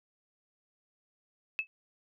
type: tone with exponential decay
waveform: sine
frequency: 2608 Hz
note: E7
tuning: 19 cents flat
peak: -24 dBFS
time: 1.59-1.67 s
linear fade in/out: 0 ms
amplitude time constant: 17 ms
effects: none